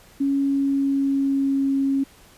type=tone with pitch glide; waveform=sine; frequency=277.2 to 273.1 Hz; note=C#4 to C#4; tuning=0 to -26 cents; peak=-18 dBFS; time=0.2-2.04 s; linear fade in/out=10 ms; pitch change=-26 cents; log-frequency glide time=0.35-1.74 s; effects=pink hiss -51 dBFS RMS until 2.37 s + resampled to 32000 Hz